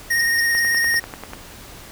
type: tone with vibrato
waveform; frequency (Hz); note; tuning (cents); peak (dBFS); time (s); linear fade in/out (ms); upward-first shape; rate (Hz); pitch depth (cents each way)
square; 1860; A#6; -4; -17; 0.1-1; 10; triangle; 18; 22
type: tone bursts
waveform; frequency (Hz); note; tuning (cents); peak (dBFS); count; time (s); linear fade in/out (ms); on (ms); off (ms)
sine; 5340; E8; +22; -20; 5; 0.19-0.98; 5; 22; 170
type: click train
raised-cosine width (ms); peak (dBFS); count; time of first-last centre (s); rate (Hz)
0.5; -16; 9; 0.55-1.334; 10.2
effects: pink hiss -40 dBFS RMS until 1.91 s